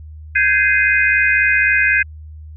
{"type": "chord", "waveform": "sine", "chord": "Ab major seventh", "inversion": "third", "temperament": "just", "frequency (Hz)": [1557.4, 1661.2, 2077, 2492], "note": ["G6", "Ab6", "C7", "Eb7"], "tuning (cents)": [-12, 0, -13, 2], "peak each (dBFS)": -17, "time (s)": [0.35, 2.03], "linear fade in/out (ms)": 10, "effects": ["added 77 Hz sine -32 dBFS peak until 2.56 s"]}